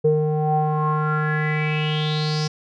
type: tone with low-pass filter sweep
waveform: square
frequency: 153 Hz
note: D#3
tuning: 29 cents flat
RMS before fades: -21 dBFS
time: 0.04-2.48 s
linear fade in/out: 10 ms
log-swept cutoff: 460 to 5400 Hz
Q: 7.2
effects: none